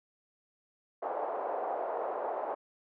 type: band-pass noise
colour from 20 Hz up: white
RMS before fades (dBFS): -35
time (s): 1.02-2.55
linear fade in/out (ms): 10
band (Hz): 480 to 820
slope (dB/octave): 24
effects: none